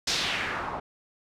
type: noise with low-pass filter sweep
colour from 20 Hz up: white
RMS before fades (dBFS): -30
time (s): 0.07-0.8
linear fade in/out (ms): 5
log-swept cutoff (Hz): 5500 to 810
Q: 2
effects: none